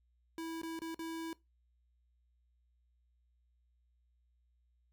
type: tone with dropouts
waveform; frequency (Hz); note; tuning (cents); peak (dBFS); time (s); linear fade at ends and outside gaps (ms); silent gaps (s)
square; 327.3; E4; -12; -40; 0.38-1.33; 1; 0.616-0.632 / 0.791-0.818 / 0.945-0.992
effects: noise-tail reverb RT60 0.2 s tail -20 dB re dry + added 60 Hz sine -70 dBFS peak until 4.92 s